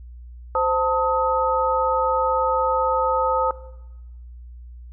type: tone cluster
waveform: sine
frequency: 519 / 891 / 1265 Hz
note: C5 / A5 / D#6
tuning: -14 / +22 / +28 cents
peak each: -22 dBFS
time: 0.55-3.51 s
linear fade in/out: 2 ms
effects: noise-tail reverb RT60 1.0 s tail -17 dB re dry + added 60 Hz sine -37 dBFS peak until 4.92 s